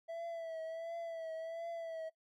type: tone with vibrato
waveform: triangle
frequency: 659.3 Hz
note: E5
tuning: in tune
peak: -38 dBFS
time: 0.08-2.1 s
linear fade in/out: 20 ms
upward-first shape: triangle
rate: 1.4 Hz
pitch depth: 50 cents each way
effects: noise-tail reverb RT60 0.1 s tail -20 dB re dry